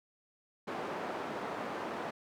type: band-pass noise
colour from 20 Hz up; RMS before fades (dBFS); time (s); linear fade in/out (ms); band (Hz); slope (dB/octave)
white; -39; 0.67-2.11; 10; 220 to 940; 12
effects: none